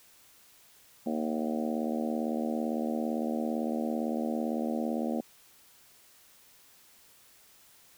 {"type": "harmonic tone with a mistuned harmonic", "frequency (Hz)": 77.78, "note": "D#2", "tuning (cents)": 0, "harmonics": [3, 4, 5, 6, 7, 8, 9, 10], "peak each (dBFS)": [-31, -36, -41, -42, -38, -41, -42, -44], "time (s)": [1.06, 5.21], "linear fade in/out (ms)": 5, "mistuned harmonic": 10, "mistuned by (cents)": -26, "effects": ["white hiss -59 dBFS RMS until 7.97 s"]}